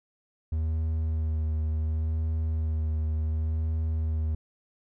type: tone with vibrato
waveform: triangle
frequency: 78.8 Hz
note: D#2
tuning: 23 cents sharp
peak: -23 dBFS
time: 0.52-4.35 s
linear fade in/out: 5 ms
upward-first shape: sine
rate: 0.69 Hz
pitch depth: 20 cents each way
effects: none